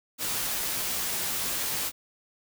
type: noise with comb filter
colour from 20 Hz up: white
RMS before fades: -30 dBFS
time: 0.18-1.92 s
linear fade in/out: 50 ms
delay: 14 ms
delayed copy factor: -0.5
effects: none